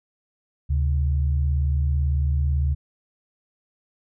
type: tone pair together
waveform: sine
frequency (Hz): 73.87 / 131.9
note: D2 / C3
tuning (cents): +11 / +14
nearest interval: minor seventh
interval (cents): 1003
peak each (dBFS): -19 / -27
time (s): 0.69-2.75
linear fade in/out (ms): 20
effects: none